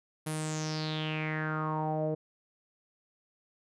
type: tone with low-pass filter sweep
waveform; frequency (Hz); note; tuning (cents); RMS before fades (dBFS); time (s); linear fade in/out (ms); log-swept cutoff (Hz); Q
sawtooth; 155.56; D#3; 0; -33; 0.26-2.15; 10; 11000 to 520; 6.1
effects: none